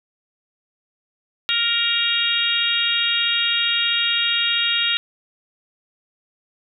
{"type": "harmonic tone", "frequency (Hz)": 467.7, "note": "A#4", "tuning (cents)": 6, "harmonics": [3, 4, 5, 6, 7, 8], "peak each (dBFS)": [-27, -29, -28, -22, -25, -22], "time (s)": [1.49, 4.97], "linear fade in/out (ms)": 0, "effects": []}